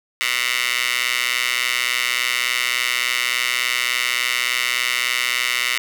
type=tone with high-pass filter; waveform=15% pulse; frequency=123.47 Hz; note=B2; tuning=in tune; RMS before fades=-21 dBFS; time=0.21-5.78 s; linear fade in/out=0 ms; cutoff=2200 Hz; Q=2.4; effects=none